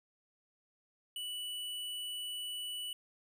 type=tone; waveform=square; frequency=2960 Hz; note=F#7; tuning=in tune; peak=-39 dBFS; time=1.16-2.93 s; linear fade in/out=2 ms; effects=none